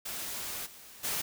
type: noise with level steps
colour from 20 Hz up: white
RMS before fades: -38 / -51 / -33 dBFS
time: 0.05-1.22 s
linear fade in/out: 10 ms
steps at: 0.65 / 1.03 s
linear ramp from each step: 20 ms
effects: none